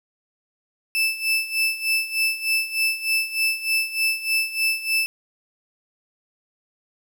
35% pulse tone with tremolo, 2637 Hz, E7, in tune, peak -16 dBFS, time 0.95-5.06 s, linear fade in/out 0 ms, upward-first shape sine, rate 3.3 Hz, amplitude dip 80%, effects 9-bit

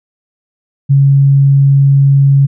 sine tone, 138.59 Hz, C#3, in tune, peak -4 dBFS, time 0.89-2.47 s, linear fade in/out 20 ms, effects none

